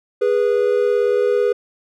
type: tone pair together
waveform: triangle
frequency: 412 / 490 Hz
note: G#4 / B4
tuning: -14 / -14 cents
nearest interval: minor third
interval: 300 cents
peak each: -15 dBFS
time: 0.21-1.53 s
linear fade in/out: 10 ms
effects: none